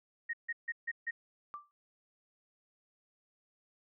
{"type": "tone bursts", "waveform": "sine", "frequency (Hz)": 1864.7, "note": "A#6", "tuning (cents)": 0, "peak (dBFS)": -33, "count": 5, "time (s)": [0.29, 1.11], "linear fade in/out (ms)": 10, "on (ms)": 44, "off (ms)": 150}
{"type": "tone with exponential decay", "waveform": "sine", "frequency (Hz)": 1174.7, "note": "D6", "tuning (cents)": 0, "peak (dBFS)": -37, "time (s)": [1.54, 1.71], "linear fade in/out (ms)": 0, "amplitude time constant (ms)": 35}
{"effects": []}